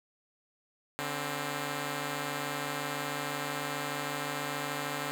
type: tone pair together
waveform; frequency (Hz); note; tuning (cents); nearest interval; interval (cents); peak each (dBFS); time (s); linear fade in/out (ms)
5% pulse; 145.4 / 264.5; D3 / C4; -17 / +19; minor seventh; 1036; -24 / -25; 0.99-5.11; 0
effects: none